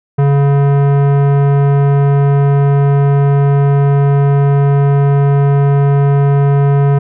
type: tone with tanh clipping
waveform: sine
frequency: 140.8 Hz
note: C#3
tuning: 27 cents sharp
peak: -9 dBFS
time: 0.18-6.99 s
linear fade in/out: 10 ms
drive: 17 dB
effects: none